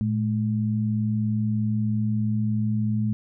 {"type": "tone pair together", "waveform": "sine", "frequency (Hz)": [112.89, 213.1], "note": ["A2", "G#3"], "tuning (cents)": [45, 45], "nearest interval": "major seventh", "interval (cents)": 1100, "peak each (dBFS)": -24, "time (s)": [0.01, 3.13], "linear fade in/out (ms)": 0, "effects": []}